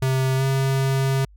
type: tone with pitch glide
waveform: square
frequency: 131.9 to 134.75 Hz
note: C3 to C#3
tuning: +14 to -49 cents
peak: -19 dBFS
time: 0.02-1.25 s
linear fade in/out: 5 ms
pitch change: +37 cents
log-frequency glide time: 0.36-0.43 s
effects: added 50 Hz sine -46 dBFS peak until 1.36 s